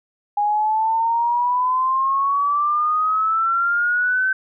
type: exponential sweep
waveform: sine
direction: up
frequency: 820 to 1543 Hz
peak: -16 dBFS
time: 0.37-4.33 s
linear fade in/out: 5 ms
effects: none